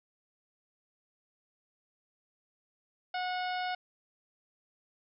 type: harmonic tone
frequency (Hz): 730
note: F#5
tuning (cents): -24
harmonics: 1 / 2 / 3 / 4 / 5 / 6 / 7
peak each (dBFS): -33 / -39 / -43 / -45 / -47 / -49 / -50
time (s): 3.14-3.75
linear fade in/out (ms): 5
effects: none